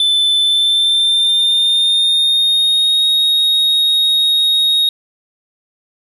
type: tone with pitch glide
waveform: triangle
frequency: 3520 to 3751 Hz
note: A7 to A#7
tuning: 0 to +10 cents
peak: -9 dBFS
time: 0-4.89 s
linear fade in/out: 2 ms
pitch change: +110 cents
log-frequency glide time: 0.41-3.07 s
effects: none